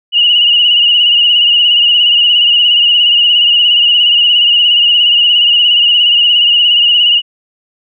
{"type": "tone with vibrato", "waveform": "sine", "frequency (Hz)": 2886, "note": "F#7", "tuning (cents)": -44, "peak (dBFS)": -5, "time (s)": [0.12, 7.22], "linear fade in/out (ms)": 50, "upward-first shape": "sine", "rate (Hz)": 17, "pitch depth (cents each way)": 50, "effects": []}